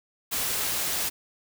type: noise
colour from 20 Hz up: white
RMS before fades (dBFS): -28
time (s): 0.31-1.1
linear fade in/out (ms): 20
effects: none